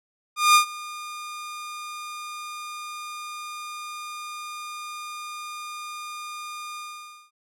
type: tone with ADSR envelope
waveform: sawtooth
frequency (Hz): 1214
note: D#6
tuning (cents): -43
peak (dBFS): -8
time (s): 0.36-7.31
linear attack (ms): 190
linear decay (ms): 100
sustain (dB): -22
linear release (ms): 540
effects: low-pass 12000 Hz 12 dB/octave